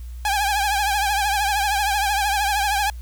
sawtooth tone with vibrato, 813 Hz, G#5, 37 cents flat, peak -15 dBFS, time 0.25-2.9 s, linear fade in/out 2 ms, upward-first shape triangle, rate 13 Hz, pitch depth 97 cents each way, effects added 60 Hz sine -31 dBFS peak until 3.01 s + white hiss -54 dBFS RMS until 3.01 s

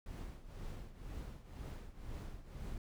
brown noise with tremolo, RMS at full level -43 dBFS, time 0.06-2.78 s, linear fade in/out 2 ms, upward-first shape triangle, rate 2 Hz, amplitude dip 80%, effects none

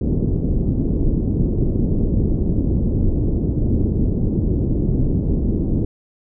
pink low-pass noise, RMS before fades -18 dBFS, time 0.01-5.85 s, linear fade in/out 5 ms, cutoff 360 Hz, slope 24 dB/octave, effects none

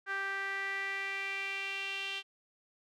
sawtooth tone with band-pass filter sweep, 392 Hz, G4, in tune, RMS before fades -37 dBFS, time 0.06-2.23 s, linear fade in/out 50 ms, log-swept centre 1600 to 3000 Hz, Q 4.8, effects none

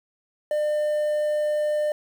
triangle tone with quantisation, 601 Hz, D5, 40 cents sharp, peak -19 dBFS, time 0.51-1.92 s, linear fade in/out 2 ms, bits 8, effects none

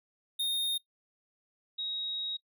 square / sine tone pair in turn, 3689 / 3791 Hz, A#7 / A#7, -19 / +28 cents, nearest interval unison, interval 47 cents, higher second, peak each -29 / -33 dBFS, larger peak first, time 0.39-0.78 / 1.78-2.37 s, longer second, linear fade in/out 10 ms, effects noise-tail reverb RT60 0.1 s tail -20 dB re dry

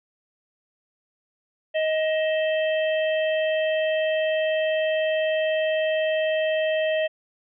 harmonic tone with a mistuned harmonic, 628 Hz, D#5, 16 cents sharp, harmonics 1 / 3 / 4 / 5, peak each -21 / -31 / -33 / -35 dBFS, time 1.74-7.08 s, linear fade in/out 20 ms, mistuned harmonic 4, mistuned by +82 cents, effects none

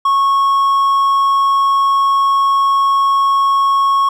triangle tone, 1100 Hz, C#6, 14 cents flat, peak -8 dBFS, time 0.05-4.09 s, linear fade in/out 5 ms, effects none

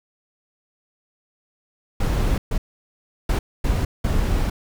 brown noise bursts at uneven times, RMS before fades -20 dBFS, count 5, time 2-2.38 / 2.51-2.58 / 3.29-3.39 / 3.64-3.85 / 4.04-4.5 s, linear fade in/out 5 ms, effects none

